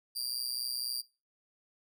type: tone with amplitude modulation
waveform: sawtooth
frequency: 4737 Hz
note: D8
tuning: 14 cents sharp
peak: -27 dBFS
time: 0.15-1.02 s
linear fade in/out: 20 ms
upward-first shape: sine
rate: 124 Hz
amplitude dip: 100%
effects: noise-tail reverb RT60 0.3 s tail -21 dB re dry